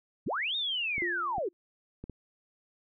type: linear two-way sweep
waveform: sine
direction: up then down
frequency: 71.4 to 3744 to 325.5 Hz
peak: -29 dBFS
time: 0.26-1.49 s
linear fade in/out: 10 ms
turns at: 0.56 s
type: clicks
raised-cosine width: 3 ms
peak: -28 dBFS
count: 4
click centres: 0.981 / 1.382 / 2.04 / 2.097 s
type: tone with exponential decay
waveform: sine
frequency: 349.2 Hz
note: F4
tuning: in tune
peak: -30 dBFS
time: 1.02-1.53 s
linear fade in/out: 0 ms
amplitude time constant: 110 ms
effects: none